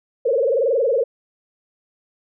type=tone with frequency modulation; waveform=sine; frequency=505 Hz; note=B4; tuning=39 cents sharp; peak=-15 dBFS; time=0.25-1.04 s; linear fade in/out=10 ms; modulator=21.5 Hz; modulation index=2.8; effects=none